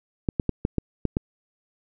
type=clicks; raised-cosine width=3 ms; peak=-9 dBFS; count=7; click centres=0.288 / 0.398 / 0.493 / 0.651 / 0.783 / 1.053 / 1.169 s; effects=none